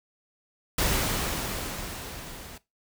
pink noise with level ramp, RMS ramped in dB -24 to -44 dBFS, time 0.78-2.58 s, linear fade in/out 5 ms, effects noise-tail reverb RT60 0.2 s tail -18 dB re dry

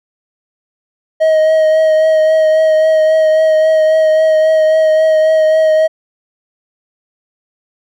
triangle tone with vibrato, 630 Hz, D#5, 21 cents sharp, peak -5 dBFS, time 1.2-5.88 s, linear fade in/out 20 ms, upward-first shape triangle, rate 3.7 Hz, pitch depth 20 cents each way, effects none

